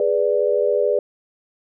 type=chord; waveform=sine; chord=G# diminished; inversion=none; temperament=equal; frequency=415.3 / 493.9 / 587.3 Hz; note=G#4 / B4 / D5; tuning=0 / 0 / 0 cents; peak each=-20 dBFS; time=0-0.99 s; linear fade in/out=2 ms; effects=none